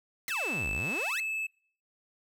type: exponential two-way sweep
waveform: sawtooth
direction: down then up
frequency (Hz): 2182 to 45.53 to 2182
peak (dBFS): -31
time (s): 0.28-1.2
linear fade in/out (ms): 0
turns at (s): 0.71
type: noise with exponential decay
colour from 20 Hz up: white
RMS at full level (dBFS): -35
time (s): 0.28-0.36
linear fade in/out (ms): 2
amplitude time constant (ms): 17
type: tone with pitch glide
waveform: triangle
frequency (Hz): 2630 to 2613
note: E7 to E7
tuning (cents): -5 to -16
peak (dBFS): -29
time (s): 0.3-1.47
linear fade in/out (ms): 10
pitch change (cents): -11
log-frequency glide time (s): 0.67-0.98
effects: noise-tail reverb RT60 0.5 s tail -24 dB re dry